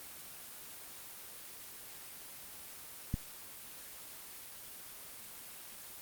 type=click; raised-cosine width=5 ms; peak=-20 dBFS; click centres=3.141 s; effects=white hiss -49 dBFS RMS until 6.01 s + Opus 24 kbps